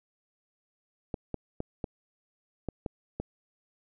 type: clicks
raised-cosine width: 2 ms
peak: -19 dBFS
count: 7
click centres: 1.142 / 1.343 / 1.604 / 1.842 / 2.687 / 2.862 / 3.2 s
effects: none